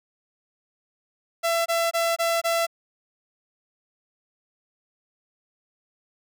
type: tone bursts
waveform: sawtooth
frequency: 671 Hz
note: E5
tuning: 31 cents sharp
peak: -17 dBFS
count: 5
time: 1.43-2.668 s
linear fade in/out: 20 ms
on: 230 ms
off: 22 ms
effects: none